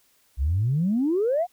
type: exponential sweep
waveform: sine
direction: up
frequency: 61.2 to 746 Hz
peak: -19 dBFS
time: 0.37-1.47 s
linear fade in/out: 50 ms
effects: tanh soft clip ceiling -15 dBFS + white hiss -63 dBFS RMS until 1.52 s